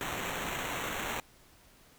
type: noise with sample-and-hold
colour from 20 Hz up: blue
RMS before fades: -36 dBFS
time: 0.01-1.2 s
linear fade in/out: 0 ms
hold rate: 4900 Hz
effects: pink hiss -60 dBFS RMS until 1.98 s